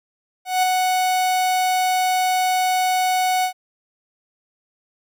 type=tone with ADSR envelope; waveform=45% pulse; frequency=740 Hz; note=F#5; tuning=in tune; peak=-14 dBFS; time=0.45-3.53 s; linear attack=180 ms; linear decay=5 ms; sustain=-3 dB; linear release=91 ms; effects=none